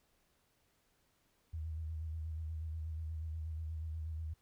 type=tone with vibrato; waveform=sine; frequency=79.5 Hz; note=D#2; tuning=38 cents sharp; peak=-38 dBFS; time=1.53-4.34 s; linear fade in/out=10 ms; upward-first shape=square; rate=8.3 Hz; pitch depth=36 cents each way; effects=pink hiss -75 dBFS RMS until 4.41 s